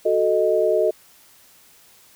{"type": "chord", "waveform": "sine", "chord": "D# diminished", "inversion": "first", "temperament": "equal", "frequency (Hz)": [370, 440, 622.3], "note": ["F#4", "A4", "D#5"], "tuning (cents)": [0, 0, 0], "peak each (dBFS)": [-22, -20, -19], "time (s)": [0.05, 0.91], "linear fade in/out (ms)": 10, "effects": ["white hiss -52 dBFS RMS until 2.15 s"]}